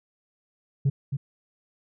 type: tone with echo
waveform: sine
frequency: 137.6 Hz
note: C#3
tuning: 12 cents flat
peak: -16 dBFS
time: 0.85-0.9 s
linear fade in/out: 10 ms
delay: 270 ms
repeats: 1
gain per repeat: -8 dB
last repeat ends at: 1.17 s
effects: tanh soft clip ceiling -17 dBFS